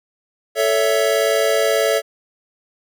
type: chord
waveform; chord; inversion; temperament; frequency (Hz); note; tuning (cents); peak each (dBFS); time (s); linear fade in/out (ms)
square; A major; none; equal with one note detuned; 440 / 560.8 / 659.3; A4 / C#5 / E5; 0 / +20 / 0; -20; 0.55-2.02; 50
effects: none